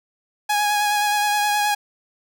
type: tone with vibrato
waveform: sawtooth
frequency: 830.6 Hz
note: G#5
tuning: in tune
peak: -14 dBFS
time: 0.49-1.75 s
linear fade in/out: 10 ms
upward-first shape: sine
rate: 9.5 Hz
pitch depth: 19 cents each way
effects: none